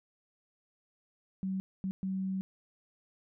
sine tone bursts at uneven times, 190.3 Hz, F#3, 49 cents sharp, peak -31 dBFS, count 3, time 1.43-1.6 / 1.84-1.91 / 2.03-2.41 s, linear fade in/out 0 ms, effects none

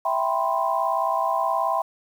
sine chord, C major seventh, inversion first, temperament equal, 659.3 / 784 / 987.8 / 1046.5 Hz, E5 / G5 / B5 / C6, 0 / 0 / 0 / 0 cents, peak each -26 dBFS, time 0.05-1.82 s, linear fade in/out 5 ms, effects 8-bit

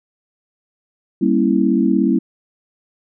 sine chord, G diminished seventh, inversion none, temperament equal with one note detuned, 196 / 233.1 / 272.9 / 329.6 Hz, G3 / Bb3 / Db4 / Fb4, 0 / 0 / -27 / 0 cents, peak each -18 dBFS, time 1.21-2.19 s, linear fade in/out 10 ms, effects none

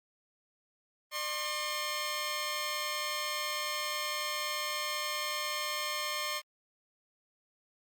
10% pulse tone pair together, 600 / 1069.1 Hz, D5 / C6, +37 / +37 cents, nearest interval minor seventh, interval 1000 cents, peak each -29 / -26 dBFS, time 1.11-6.42 s, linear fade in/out 50 ms, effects Opus 32 kbps

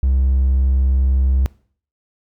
triangle tone, 65.9 Hz, C2, 13 cents sharp, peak -10 dBFS, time 0.03-1.46 s, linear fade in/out 0 ms, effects noise-tail reverb RT60 0.5 s tail -22 dB re dry + tanh soft clip ceiling -6 dBFS

